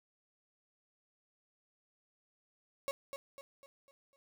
35% pulse tone with echo, 552 Hz, C#5, 7 cents flat, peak -32 dBFS, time 2.88-2.91 s, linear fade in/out 0 ms, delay 250 ms, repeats 5, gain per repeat -7 dB, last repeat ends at 4.16 s, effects none

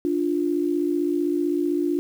sine tone pair together, 294.1 / 349.8 Hz, D4 / F4, +3 / +3 cents, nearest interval minor third, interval 300 cents, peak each -23 / -23 dBFS, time 0.05-1.99 s, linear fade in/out 0 ms, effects 8-bit

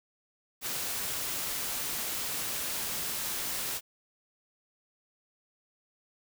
white noise, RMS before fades -34 dBFS, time 0.61-3.81 s, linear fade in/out 50 ms, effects none

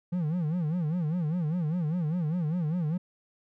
triangle tone with vibrato, 164.81 Hz, E3, in tune, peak -24 dBFS, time 0.12-2.98 s, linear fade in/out 10 ms, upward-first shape sine, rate 5 Hz, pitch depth 180 cents each way, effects none

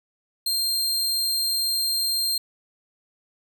sawtooth tone, 4186 Hz, C8, in tune, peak -19 dBFS, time 0.46-2.38 s, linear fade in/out 5 ms, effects none

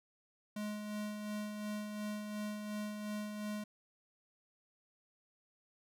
square tone with tremolo, 210 Hz, G#3, 19 cents sharp, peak -38 dBFS, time 0.56-3.64 s, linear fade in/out 5 ms, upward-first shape sine, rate 2.8 Hz, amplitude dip 40%, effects none

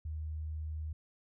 sine tone, 77.7 Hz, D#2, 2 cents flat, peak -36 dBFS, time 0.05-0.93 s, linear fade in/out 5 ms, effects none

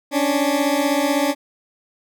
20% pulse beating tone pair, 277.2 / 293.2 Hz, C#4 / D4, 0 / -3 cents, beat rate 16 Hz, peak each -15 dBFS, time 0.11-1.35 s, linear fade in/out 50 ms, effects none

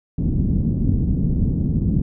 white low-pass noise, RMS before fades -19 dBFS, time 0.18-2.02 s, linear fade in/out 5 ms, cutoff 220 Hz, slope 24 dB/octave, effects none

